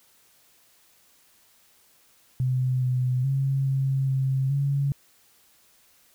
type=tone with pitch steps; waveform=sine; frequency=128.1 / 126.6 / 135.9 / 134.8 / 133.3 / 140.1 Hz; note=C3 / B2 / C#3 / C#3 / C3 / C#3; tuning=-36 / +43 / -34 / -48 / +33 / +19 cents; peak=-21 dBFS; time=2.4-4.92 s; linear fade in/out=0 ms; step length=420 ms; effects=white hiss -60 dBFS RMS until 6.14 s